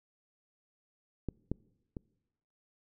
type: clicks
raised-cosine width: 3 ms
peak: -21 / -19 / -27 dBFS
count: 3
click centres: 1.287 / 1.516 / 1.968 s
effects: noise-tail reverb RT60 1.0 s tail -25 dB re dry

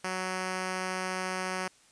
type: tone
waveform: 5% pulse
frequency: 185.7 Hz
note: F#3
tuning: 7 cents sharp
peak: -20 dBFS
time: 0.04-1.68 s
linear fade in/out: 5 ms
effects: white hiss -61 dBFS RMS until 1.91 s + resampled to 22050 Hz

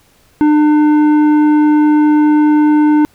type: tone with tanh clipping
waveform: sine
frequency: 300.8 Hz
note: D4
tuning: 42 cents sharp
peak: -8 dBFS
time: 0.41-3.05 s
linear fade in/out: 0 ms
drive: 10 dB
effects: pink hiss -51 dBFS RMS until 3.14 s

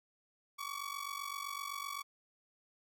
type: ring-modulated tone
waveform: sawtooth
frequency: 1133 Hz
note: C#6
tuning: 37 cents sharp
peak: -33 dBFS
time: 0.58-2.03 s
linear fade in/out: 20 ms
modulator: 23.9 Hz
effects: none

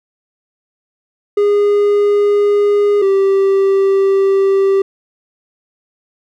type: tone pair in turn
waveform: triangle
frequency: 410 / 390.4 Hz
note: G#4 / G4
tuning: -22 / -7 cents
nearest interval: minor second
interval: 85 cents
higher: first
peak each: -7 dBFS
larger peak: neither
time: 1.37-3.02 / 3.02-4.82 s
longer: second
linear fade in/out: 5 ms
effects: none

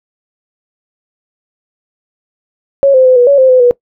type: tone with pitch steps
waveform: sine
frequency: 553 / 518 / 511 / 487.9 / 562 / 522 / 509 / 487 Hz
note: C#5 / C5 / C5 / B4 / C#5 / C5 / C5 / B4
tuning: -4 / -17 / -41 / -21 / +24 / -4 / -48 / -24 cents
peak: -3 dBFS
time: 2.83-3.71 s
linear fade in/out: 0 ms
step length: 110 ms
effects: noise-tail reverb RT60 0.1 s tail -21 dB re dry

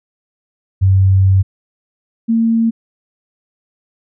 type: tone pair in turn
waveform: sine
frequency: 95.7 / 227.6 Hz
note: G2 / A#3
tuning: -41 / -41 cents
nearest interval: octave + minor third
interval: 1500 cents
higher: second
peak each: -7 / -10 dBFS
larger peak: first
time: 0.81-1.43 / 2.28-2.71 s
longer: first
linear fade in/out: 20 ms
effects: none

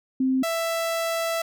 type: tone pair in turn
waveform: sine / sawtooth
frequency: 261.6 / 662.4 Hz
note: C4 / E5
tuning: 0 / +8 cents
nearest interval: octave + major third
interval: 1608 cents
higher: second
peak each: -19 / -20 dBFS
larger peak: first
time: 0.2-0.43 / 0.43-1.42 s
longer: second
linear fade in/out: 5 ms
effects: none

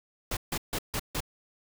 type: noise bursts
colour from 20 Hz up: pink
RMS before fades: -31 dBFS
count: 5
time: 0.31-1.205 s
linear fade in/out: 5 ms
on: 59 ms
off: 150 ms
effects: none

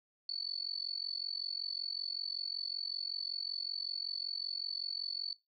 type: tone with amplitude modulation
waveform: sine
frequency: 4458 Hz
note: C#8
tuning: 9 cents sharp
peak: -32 dBFS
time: 0.29-5.33 s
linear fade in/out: 2 ms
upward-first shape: sine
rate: 45.3 Hz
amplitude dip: 100%
effects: noise-tail reverb RT60 0.2 s tail -19 dB re dry

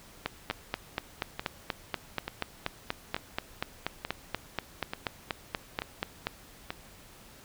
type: two click trains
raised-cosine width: 0.3 ms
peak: -17 / -13 dBFS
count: 8 / 26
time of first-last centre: 0.51-6.705 / 0.26-6.27 s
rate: 1.13 / 4.16 Hz
effects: pink hiss -53 dBFS RMS until 7.44 s

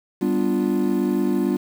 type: chord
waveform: triangle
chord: G dominant seventh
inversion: none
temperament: equal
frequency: 196 / 246.9 / 293.7 / 349.2 Hz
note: G3 / B3 / D4 / F4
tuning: 0 / 0 / 0 / 0 cents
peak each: -22 dBFS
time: 0.21-1.57 s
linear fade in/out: 10 ms
effects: 7-bit

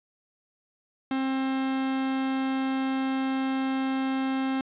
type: tone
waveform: 45% pulse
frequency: 265.6 Hz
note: C4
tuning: 26 cents sharp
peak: -25 dBFS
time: 1.11-4.61 s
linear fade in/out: 2 ms
effects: resampled to 8000 Hz + 9-bit

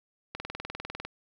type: click train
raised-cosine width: 0.3 ms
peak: -20 dBFS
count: 15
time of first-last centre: 0.35-1.05 s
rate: 20 Hz
effects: none

